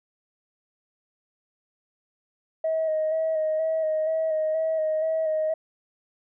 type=tone with vibrato; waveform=sine; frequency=633 Hz; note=D#5; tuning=30 cents sharp; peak=-21 dBFS; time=2.64-5.54 s; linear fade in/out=5 ms; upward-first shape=square; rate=2.1 Hz; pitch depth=22 cents each way; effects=tanh soft clip ceiling -18 dBFS